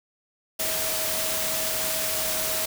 sine tone in noise, 637 Hz, D#5, 41 cents sharp, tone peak -34 dBFS, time 0.59-2.66 s, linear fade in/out 10 ms, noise white, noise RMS -27 dBFS, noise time 0.59-2.66 s, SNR -10 dB, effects none

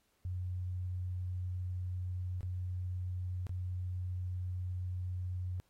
sine tone with dropouts, 90.8 Hz, F#2, 32 cents flat, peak -35 dBFS, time 0.25-5.6 s, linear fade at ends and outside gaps 0 ms, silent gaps 2.408-2.43 / 3.468-3.494 s, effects pink hiss -75 dBFS RMS until 5.69 s + AAC 48 kbps

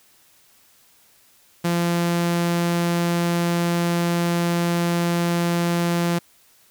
sawtooth tone, 171.8 Hz, F3, 28 cents flat, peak -15 dBFS, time 1.64-6.19 s, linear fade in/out 10 ms, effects white hiss -56 dBFS RMS until 6.7 s

